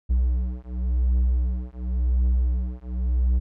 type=beating tone pair; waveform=triangle; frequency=61.4 / 62.32 Hz; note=B1 / B1; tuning=-9 / +16 cents; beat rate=0.92 Hz; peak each=-21 dBFS; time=0.09-3.4 s; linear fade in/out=20 ms; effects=none